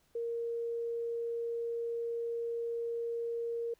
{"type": "tone", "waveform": "sine", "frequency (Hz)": 466.2, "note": "A#4", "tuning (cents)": 0, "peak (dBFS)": -33, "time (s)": [0.15, 3.74], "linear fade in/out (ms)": 5, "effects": ["pink hiss -71 dBFS RMS until 3.79 s"]}